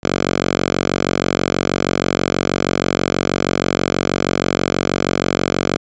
5% pulse tone with high-pass filter, 46.25 Hz, F#1, in tune, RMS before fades -18 dBFS, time 0.03-5.77 s, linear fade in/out 10 ms, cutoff 120 Hz, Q 0.54, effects resampled to 16000 Hz

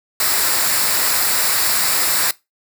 white noise with comb filter, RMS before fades -17 dBFS, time 0.2-2.31 s, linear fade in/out 2 ms, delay 0.32 ms, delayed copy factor -0.55, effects noise-tail reverb RT60 0.2 s tail -20 dB re dry

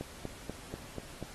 click train, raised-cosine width 2 ms, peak -24 dBFS, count 6, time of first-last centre 0.01-1.227 s, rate 4.11 Hz, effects pink hiss -50 dBFS RMS until 1.34 s + AAC 32 kbps

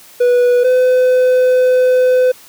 triangle tone pair in turn, 490.1 / 506.5 Hz, B4 / B4, -13 / +44 cents, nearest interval minor second, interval 57 cents, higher second, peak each -6 dBFS, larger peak neither, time 0.2-0.64 / 0.64-2.32 s, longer second, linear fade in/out 10 ms, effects white hiss -41 dBFS RMS until 2.48 s + high-pass 80 Hz 12 dB/octave

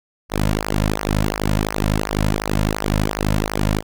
sawtooth tone with flanger, 51.91 Hz, G#1, in tune, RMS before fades -20 dBFS, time 0.29-3.83 s, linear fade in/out 50 ms, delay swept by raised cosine 0.26 to 2.66 ms, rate 2.8 Hz, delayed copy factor -0.9, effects none

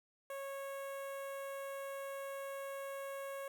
sawtooth tone with notch filter, 550 Hz, C#5, 14 cents flat, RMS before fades -44 dBFS, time 0.3-3.48 s, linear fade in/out 2 ms, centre 4700 Hz, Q 0.67, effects none

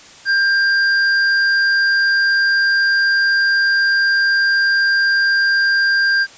triangle tone with hard clipping, 1592 Hz, G6, 26 cents sharp, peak -14 dBFS, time 0.25-6.27 s, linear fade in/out 50 ms, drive 18 dB, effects white hiss -41 dBFS RMS until 6.37 s + resampled to 16000 Hz

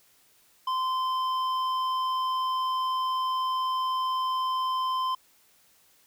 sine tone with hard clipping, 1034 Hz, C6, 21 cents flat, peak -27 dBFS, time 0.67-5.15 s, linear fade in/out 5 ms, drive 8 dB, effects white hiss -62 dBFS RMS until 6.06 s

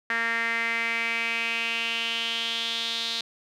sawtooth tone with band-pass filter sweep, 230 Hz, A#3, 23 cents flat, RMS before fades -28 dBFS, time 0.1-3.21 s, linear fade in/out 2 ms, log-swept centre 1800 to 3900 Hz, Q 5.1, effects none

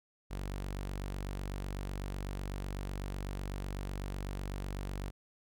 sawtooth tone, 48 Hz, G1, 36 cents flat, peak -33 dBFS, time 0.3-5.11 s, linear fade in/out 20 ms, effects none

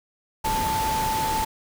sine tone in noise, 880 Hz, A5, in tune, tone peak -23 dBFS, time 0.44-1.45 s, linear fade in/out 10 ms, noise pink, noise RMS -29 dBFS, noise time 0.44-1.45 s, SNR +3 dB, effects none

